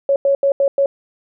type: tone bursts at uneven times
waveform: sine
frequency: 555 Hz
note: C#5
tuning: 2 cents sharp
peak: -11 dBFS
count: 5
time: 0.09-0.16 / 0.25-0.35 / 0.43-0.52 / 0.6-0.68 / 0.78-0.86 s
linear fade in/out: 2 ms
effects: none